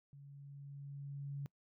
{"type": "tone with level ramp", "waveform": "sine", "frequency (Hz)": 140.8, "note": "C#3", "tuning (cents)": 27, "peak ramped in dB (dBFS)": [-53, -39], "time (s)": [0.13, 1.46], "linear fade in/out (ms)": 0, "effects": ["noise-tail reverb RT60 0.1 s tail -24 dB re dry"]}